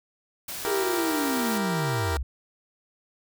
white noise, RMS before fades -35 dBFS, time 0.48-1.58 s, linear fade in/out 5 ms
15% pulse chord, E diminished, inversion none, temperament equal, 329.6 / 392 / 466.2 Hz, E4 / G4 / Bb4, 0 / 0 / 0 cents, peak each -27 / -26 / -24 dBFS, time 0.65-2.17 s, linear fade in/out 0 ms
sine linear sweep, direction down, 415.3 to 58.1 Hz, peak -26 dBFS, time 0.67-2.23 s, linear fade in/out 5 ms
effects none

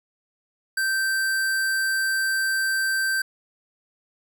square tone, 1560 Hz, G6, 9 cents flat, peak -22 dBFS, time 0.77-3.22 s, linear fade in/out 5 ms, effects none

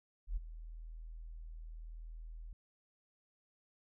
sine tone with ADSR envelope, 40.41 Hz, E1, 34 cents flat, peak -31 dBFS, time 0.27-2.53 s, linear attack 94 ms, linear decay 16 ms, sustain -14 dB, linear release 3 ms, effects none

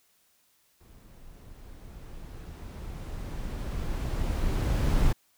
brown noise with level ramp, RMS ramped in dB -52 to -23 dBFS, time 0.8-5.13 s, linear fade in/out 10 ms, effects white hiss -67 dBFS RMS until 5.37 s

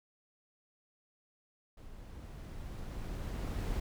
brown noise with level ramp, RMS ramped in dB -51 to -34 dBFS, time 1.77-3.8 s, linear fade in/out 5 ms, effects none

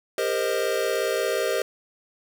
square chord, C minor seventh, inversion second, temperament equal with one note detuned, 400.7 / 466.2 / 523.3 / 622.3 Hz, G4 / Bb4 / C5 / Eb5, +38 / 0 / 0 / 0 cents, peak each -29 dBFS, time 0.18-1.62 s, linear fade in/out 2 ms, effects none

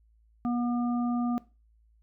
harmonic tone, 241.1 Hz, B3, 41 cents flat, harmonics 1 / 3 / 5, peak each -26 / -36 / -40 dBFS, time 0.45-1.38 s, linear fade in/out 0 ms, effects noise-tail reverb RT60 0.3 s tail -19 dB re dry + added 55 Hz sine -60 dBFS peak until 2.02 s

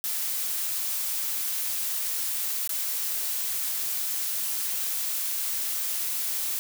blue noise with dropouts, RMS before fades -29 dBFS, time 0.04-6.59 s, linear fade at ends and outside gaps 0 ms, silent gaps 2.675-2.693 s, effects none

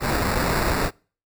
pink noise with sample-and-hold, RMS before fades -22 dBFS, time 0-0.91 s, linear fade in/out 50 ms, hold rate 3150 Hz, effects noise-tail reverb RT60 0.4 s tail -26 dB re dry

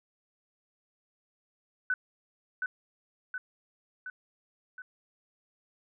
sine tone with echo, 1500 Hz, F#6, 23 cents sharp, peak -25 dBFS, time 1.9-1.94 s, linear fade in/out 2 ms, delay 720 ms, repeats 4, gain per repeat -4 dB, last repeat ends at 4.82 s, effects none

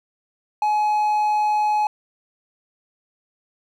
triangle tone, 845 Hz, G#5, 30 cents sharp, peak -15 dBFS, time 0.62-1.87 s, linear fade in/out 2 ms, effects none

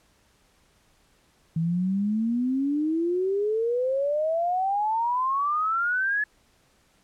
sine exponential sweep, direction up, 160 to 1722 Hz, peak -22 dBFS, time 1.56-6.24 s, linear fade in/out 5 ms, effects pink hiss -63 dBFS RMS until 7.03 s + low-pass 11000 Hz 12 dB/octave

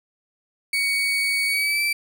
35% pulse tone with pitch glide, 2242 to 2328 Hz, C#7 to D7, +19 to -16 cents, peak -18 dBFS, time 0.73-1.93 s, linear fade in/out 5 ms, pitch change +65 cents, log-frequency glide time 1.48-1.82 s, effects none

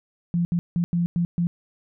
sine tone bursts at uneven times, 172.4 Hz, F3, 22 cents flat, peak -19 dBFS, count 6, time 0.34-0.45 / 0.52-0.59 / 0.76-0.84 / 0.93-1.06 / 1.16-1.25 / 1.38-1.47 s, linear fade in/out 0 ms, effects none

